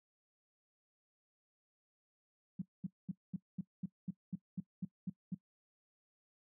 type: tone bursts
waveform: sine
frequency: 183.1 Hz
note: F#3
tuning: 18 cents flat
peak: -35 dBFS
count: 12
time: 2.59-5.346 s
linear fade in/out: 5 ms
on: 28 ms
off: 220 ms
effects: noise-tail reverb RT60 0.1 s tail -19 dB re dry + high-pass 100 Hz 12 dB/octave